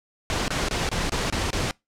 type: noise bursts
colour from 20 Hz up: pink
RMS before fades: -25 dBFS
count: 7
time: 0.3-1.71 s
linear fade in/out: 0 ms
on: 180 ms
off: 25 ms
effects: noise-tail reverb RT60 0.2 s tail -25 dB re dry + low-pass 7000 Hz 12 dB/octave